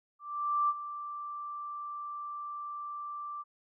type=tone with ADSR envelope; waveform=sine; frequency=1174.7 Hz; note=D6; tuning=in tune; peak=-24 dBFS; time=0.19-3.44 s; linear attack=500 ms; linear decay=41 ms; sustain=-13 dB; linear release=32 ms; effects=none